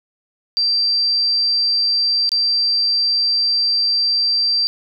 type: tone with dropouts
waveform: sine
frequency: 4699 Hz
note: D8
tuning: in tune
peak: -14 dBFS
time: 0.57-4.67 s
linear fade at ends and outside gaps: 0 ms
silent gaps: 2.292-2.318 s
effects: none